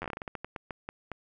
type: slowing click train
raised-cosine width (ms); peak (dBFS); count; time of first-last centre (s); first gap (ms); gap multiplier
0.5; -21; 16; 0.02-1.117; 10; 1.25
effects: none

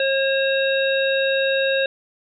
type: harmonic tone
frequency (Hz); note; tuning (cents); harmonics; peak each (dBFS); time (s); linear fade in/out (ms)
540; C#5; -45; 1 / 3 / 5 / 7; -19 / -24 / -26 / -27; 0-1.86; 2
effects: none

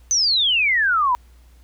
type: exponential sweep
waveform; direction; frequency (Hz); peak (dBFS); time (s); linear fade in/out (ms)
sine; down; 6250 to 948; -15; 0.11-1.15; 0
effects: added 60 Hz sine -46 dBFS peak until 1.63 s + pink hiss -59 dBFS RMS until 1.63 s

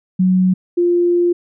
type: tone pair in turn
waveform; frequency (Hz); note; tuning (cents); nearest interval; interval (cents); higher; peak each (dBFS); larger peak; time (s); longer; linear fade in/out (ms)
sine; 185 / 349.2; F#3 / F4; 0 / 0; major seventh; 1100; second; -10 / -11; first; 0.19-0.54 / 0.77-1.33; second; 10
effects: none

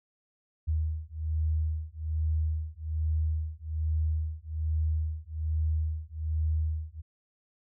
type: beating tone pair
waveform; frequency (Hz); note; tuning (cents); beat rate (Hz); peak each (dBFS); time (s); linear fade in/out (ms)
sine; 77.9 / 79.1; D#2 / D#2; +3 / +29; 1.2; -30 / -30; 0.67-7.02; 20
effects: none

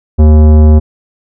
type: tone with tanh clipping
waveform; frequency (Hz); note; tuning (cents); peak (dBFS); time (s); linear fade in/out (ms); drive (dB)
sine; 76.7; D#2; -24; -3; 0.18-0.8; 20; 16
effects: none

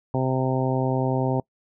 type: harmonic tone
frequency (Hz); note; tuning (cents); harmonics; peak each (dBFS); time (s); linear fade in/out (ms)
130.5; C3; -4; 1 / 2 / 3 / 4 / 5 / 6 / 7; -24 / -27 / -29 / -30 / -31 / -32 / -32; 0.14-1.4; 2
effects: noise-tail reverb RT60 0.1 s tail -25 dB re dry

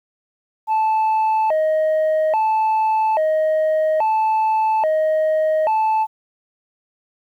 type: tone with vibrato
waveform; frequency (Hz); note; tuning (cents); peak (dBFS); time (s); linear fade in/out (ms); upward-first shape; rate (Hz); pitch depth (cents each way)
sine; 740; F#5; 0; -12; 0.67-6.07; 50; square; 0.6; 290
effects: tanh soft clip ceiling -14 dBFS + 9-bit

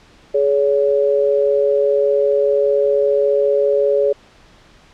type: tone pair together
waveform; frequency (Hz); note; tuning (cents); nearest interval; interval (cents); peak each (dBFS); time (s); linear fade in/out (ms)
sine; 420.1 / 565.2; G#4 / C#5; +20 / +34; perfect fourth; 514; -15; 0.34-4.13; 10
effects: pink hiss -48 dBFS RMS until 4.93 s + low-pass 5000 Hz 12 dB/octave

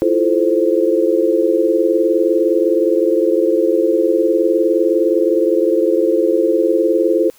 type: chord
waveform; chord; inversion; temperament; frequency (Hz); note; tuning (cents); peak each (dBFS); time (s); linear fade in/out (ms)
sine; F major seventh; third; equal with one note detuned; 329.6 / 349.2 / 434.9 / 523.3; E4 / F4 / A4 / C5; 0 / 0 / -20 / 0; -17; 0.02-7.3; 0
effects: white hiss -49 dBFS RMS until 7.38 s

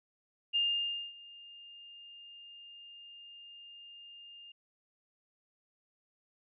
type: tone with ADSR envelope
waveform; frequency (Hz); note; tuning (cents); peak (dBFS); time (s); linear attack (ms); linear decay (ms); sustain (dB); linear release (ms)
sine; 2813; F7; +12; -26; 0.53-4.52; 27; 570; -23; 5
effects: none

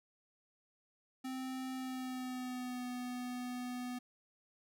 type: tone with pitch glide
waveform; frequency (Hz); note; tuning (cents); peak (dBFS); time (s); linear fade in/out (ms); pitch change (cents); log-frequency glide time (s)
square; 260 to 248; C4 to B3; -11 to +7; -40; 1.24-3.99; 10; -82; 1.74-2.86
effects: none

